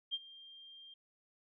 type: tone with ADSR envelope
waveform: sine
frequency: 3190 Hz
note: G7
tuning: 30 cents sharp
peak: -32 dBFS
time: 0.11-0.94 s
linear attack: 30 ms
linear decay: 39 ms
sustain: -20 dB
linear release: 5 ms
effects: none